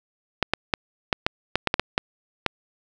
clicks, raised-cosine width 0.3 ms, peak -3 dBFS, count 11, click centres 0.427 / 0.536 / 0.738 / 1.128 / 1.265 / 1.556 / 1.673 / 1.741 / 1.796 / 1.979 / 2.463 s, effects none

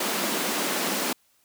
pink high-pass noise, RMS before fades -27 dBFS, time 0-1.13 s, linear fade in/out 5 ms, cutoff 190 Hz, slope 48 dB/octave, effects white hiss -65 dBFS RMS until 1.44 s

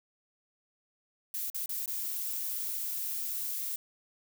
violet noise with dropouts, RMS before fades -35 dBFS, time 1.34-3.76 s, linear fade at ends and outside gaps 2 ms, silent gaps 1.501-1.545 / 1.66-1.692 / 1.859-1.878 s, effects none

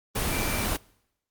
sine tone in noise, 2349 Hz, D7, in tune, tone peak -34 dBFS, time 0.3-0.65 s, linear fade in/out 10 ms, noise pink, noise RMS -27 dBFS, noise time 0.15-0.77 s, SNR -10 dB, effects noise-tail reverb RT60 0.8 s tail -24 dB re dry + Opus 24 kbps

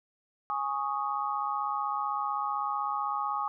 sine chord, Ab suspended fourth, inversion none, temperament equal, 830.6 / 1108.7 / 1244.5 Hz, Ab5 / Db6 / Eb6, 0 / 0 / 0 cents, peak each -33 dBFS, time 0.5-3.48 s, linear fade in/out 0 ms, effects none

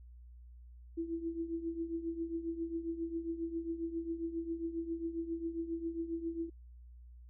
sine tone with tremolo, 331.9 Hz, E4, 12 cents sharp, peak -32 dBFS, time 0.97-6.5 s, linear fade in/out 10 ms, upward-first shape triangle, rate 7.4 Hz, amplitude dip 80%, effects added 60 Hz sine -51 dBFS peak until 7.29 s

